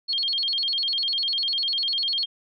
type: tone with vibrato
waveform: sine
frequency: 3729 Hz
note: A#7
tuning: in tune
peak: -22 dBFS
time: 0.08-2.26 s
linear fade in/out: 20 ms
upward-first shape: square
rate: 10 Hz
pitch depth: 260 cents each way
effects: none